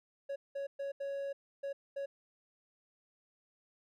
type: tone bursts at uneven times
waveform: triangle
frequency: 556 Hz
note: C#5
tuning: 5 cents sharp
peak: -34 dBFS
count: 6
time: 0.29-0.36 / 0.55-0.67 / 0.79-0.92 / 1-1.33 / 1.63-1.73 / 1.96-2.06 s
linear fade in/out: 10 ms
effects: none